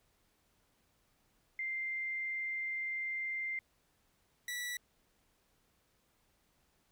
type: tone pair in turn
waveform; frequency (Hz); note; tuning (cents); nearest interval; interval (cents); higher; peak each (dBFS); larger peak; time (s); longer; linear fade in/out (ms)
sine / sawtooth; 2093 / 1953.5; C7 / B6; 0 / -19; minor second; 119; first; -35 / -34; second; 1.59-3.59 / 4.48-4.77; first; 2
effects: pink hiss -74 dBFS RMS until 6.91 s